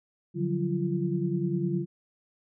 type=tone cluster; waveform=sine; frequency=144.8 / 175.5 / 185.4 / 343.4 Hz; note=D3 / F3 / F#3 / F4; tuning=-24 / +9 / +4 / -29 cents; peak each=-31 dBFS; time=0.34-1.86 s; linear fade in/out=50 ms; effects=none